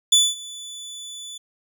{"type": "tone with ADSR envelope", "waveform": "25% pulse", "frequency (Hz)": 3475, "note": "A7", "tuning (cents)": -22, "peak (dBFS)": -7, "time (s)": [0.12, 1.38], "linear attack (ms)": 7, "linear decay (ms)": 220, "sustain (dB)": -23, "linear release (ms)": 9, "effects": []}